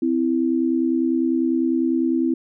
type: tone pair together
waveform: sine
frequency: 259.6 / 329.6 Hz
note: C4 / E4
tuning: -13 / 0 cents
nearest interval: major third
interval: 413 cents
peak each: -20 dBFS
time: 0.02-2.34 s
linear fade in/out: 5 ms
effects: none